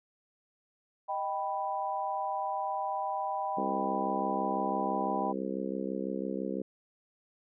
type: chord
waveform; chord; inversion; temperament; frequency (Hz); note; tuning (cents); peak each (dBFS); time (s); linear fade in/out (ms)
sine; Eb augmented; none; equal; 622.3 / 784 / 987.8; Eb5 / G5 / B5; 0 / 0 / 0; -38 / -33 / -35; 1.08-5.33; 20
type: harmonic tone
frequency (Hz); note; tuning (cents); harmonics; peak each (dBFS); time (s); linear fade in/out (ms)
66; C2; +16; 3 / 4 / 5 / 6 / 7 / 8; -37 / -38 / -39 / -40 / -40 / -41; 3.57-6.62; 5
effects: none